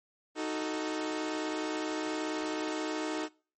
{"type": "chord", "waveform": "sawtooth", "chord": "D# diminished", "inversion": "none", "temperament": "equal", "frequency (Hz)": [311.1, 370, 440], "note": ["D#4", "F#4", "A4"], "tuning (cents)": [0, 0, 0], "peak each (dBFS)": [-30, -35, -35], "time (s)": [0.35, 3.29], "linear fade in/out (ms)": 50, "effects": ["noise-tail reverb RT60 0.4 s tail -24 dB re dry", "MP3 32 kbps"]}